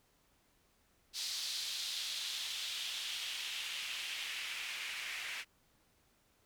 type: noise with band-pass filter sweep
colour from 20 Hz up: white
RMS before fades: -41 dBFS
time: 1.13-5.45 s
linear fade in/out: 50 ms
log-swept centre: 4400 to 2200 Hz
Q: 2.4
effects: pink hiss -72 dBFS RMS until 6.45 s